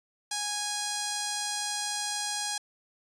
5% pulse tone with notch filter, 827 Hz, G#5, 8 cents flat, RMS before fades -32 dBFS, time 0.31-2.58 s, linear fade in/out 5 ms, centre 2200 Hz, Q 1.8, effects resampled to 22050 Hz

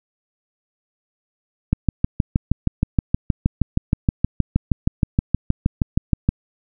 click train, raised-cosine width 5 ms, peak -3 dBFS, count 30, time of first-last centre 1.73-6.29 s, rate 6.36 Hz, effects none

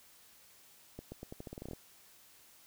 accelerating click train, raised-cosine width 2 ms, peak -30 dBFS, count 13, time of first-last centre 0.99-1.733 s, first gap 130 ms, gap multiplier 0.85, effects white hiss -61 dBFS RMS until 2.66 s

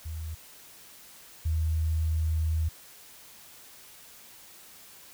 sine tone pair in turn, 79.7 / 79.7 Hz, D#2 / D#2, +42 / +42 cents, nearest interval unison, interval 0 cents, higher neither, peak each -33 / -24 dBFS, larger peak second, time 0.05-0.35 / 1.45-2.69 s, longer second, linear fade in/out 10 ms, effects white hiss -51 dBFS RMS until 5.13 s

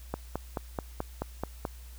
click train, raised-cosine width 1 ms, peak -17 dBFS, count 8, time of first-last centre 0.14-1.652 s, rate 4.63 Hz, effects added 60 Hz sine -44 dBFS peak until 1.98 s + white hiss -56 dBFS RMS until 1.98 s

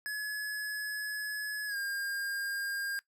square tone with pitch glide, 1699 to 1610.1 Hz, G#6 to G6, +39 to +46 cents, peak -34 dBFS, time 0.06-2.99 s, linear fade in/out 0 ms, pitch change -93 cents, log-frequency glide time 1.67-1.76 s, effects noise-tail reverb RT60 0.1 s tail -18 dB re dry

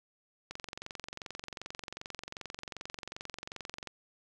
click train, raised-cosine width 0.2 ms, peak -23 dBFS, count 77, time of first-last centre 0.51-3.873 s, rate 22.6 Hz, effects none

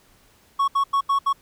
triangle tone bursts at uneven times, 1108.7 Hz, C#6, in tune, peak -15 dBFS, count 5, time 0.59-0.68 / 0.75-0.84 / 0.93-1.01 / 1.09-1.19 / 1.26-1.33 s, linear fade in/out 10 ms, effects pink hiss -57 dBFS RMS until 1.41 s

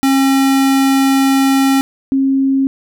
square / sine tone pair in turn, 270 / 270 Hz, C#4 / C#4, -45 / -45 cents, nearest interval unison, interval 0 cents, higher neither, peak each -10 dBFS, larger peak neither, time 0.03-1.81 / 2.12-2.67 s, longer first, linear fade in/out 0 ms, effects none

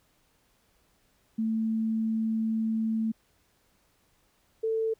sine tone pair in turn, 222.1 / 445.4 Hz, A3 / A4, +16 / +21 cents, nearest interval octave, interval 1205 cents, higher second, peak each -25 dBFS, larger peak neither, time 1.38-3.12 / 4.63-4.94 s, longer first, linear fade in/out 10 ms, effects pink hiss -68 dBFS RMS until 4.99 s

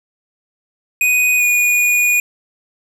square tone with pitch glide, 2489 to 2453 Hz, D#7 to D#7, 0 to -25 cents, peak -12 dBFS, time 1.01-2.2 s, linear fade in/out 2 ms, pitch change -25 cents, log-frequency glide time 1.38-1.43 s, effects none

